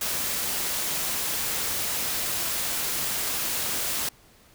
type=noise; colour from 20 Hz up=white; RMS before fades=-28 dBFS; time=0.01-4.09 s; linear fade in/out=5 ms; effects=pink hiss -56 dBFS RMS until 4.54 s